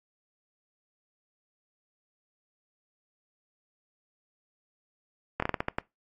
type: slowing click train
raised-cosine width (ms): 0.5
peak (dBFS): -12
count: 8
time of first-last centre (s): 5.4-5.785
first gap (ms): 24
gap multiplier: 1.27
effects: noise-tail reverb RT60 0.2 s tail -23 dB re dry + AAC 32 kbps